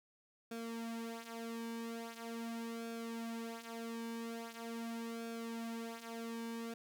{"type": "tone with flanger", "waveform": "sawtooth", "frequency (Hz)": 229.9, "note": "A#3", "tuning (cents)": -24, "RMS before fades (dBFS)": -44, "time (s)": [0.51, 6.74], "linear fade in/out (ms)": 5, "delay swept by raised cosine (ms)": [1, 5.9], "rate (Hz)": 0.42, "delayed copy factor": -0.7, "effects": []}